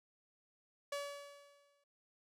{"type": "tone with exponential decay", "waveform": "sawtooth", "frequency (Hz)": 570, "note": "C#5", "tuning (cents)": 48, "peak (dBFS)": -33, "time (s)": [0.92, 1.84], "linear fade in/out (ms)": 5, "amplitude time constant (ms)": 200, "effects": ["noise-tail reverb RT60 0.2 s tail -22 dB re dry", "low-pass 11000 Hz 12 dB/octave"]}